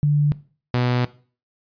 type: tone pair in turn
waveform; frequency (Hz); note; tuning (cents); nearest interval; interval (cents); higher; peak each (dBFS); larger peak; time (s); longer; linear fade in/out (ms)
sine / sawtooth; 146.83 / 123.47; D3 / B2; 0 / 0; minor third; 300; first; -14; neither; 0.03-0.32 / 0.74-1.05; second; 0
effects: noise-tail reverb RT60 0.4 s tail -18 dB re dry + resampled to 11025 Hz